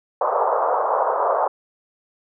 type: band-pass noise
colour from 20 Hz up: pink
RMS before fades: -20 dBFS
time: 0.21-1.48 s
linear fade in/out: 5 ms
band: 480 to 1200 Hz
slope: 48 dB/octave
effects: none